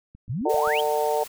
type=click train; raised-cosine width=5 ms; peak=-33 dBFS; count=5; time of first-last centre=0.15-0.675 s; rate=7.62 Hz
type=exponential sweep; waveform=sine; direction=up; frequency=103.1 to 3409 Hz; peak=-25 dBFS; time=0.29-0.81 s; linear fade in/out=10 ms
type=harmonic tone; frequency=150 Hz; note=D3; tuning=37 cents sharp; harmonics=3 / 4 / 5 / 6; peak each=-25 / -26 / -27 / -28 dBFS; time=0.45-1.24 s; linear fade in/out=10 ms
type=noise; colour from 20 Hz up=white; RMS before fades=-40 dBFS; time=0.49-1.28 s; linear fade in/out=10 ms
effects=none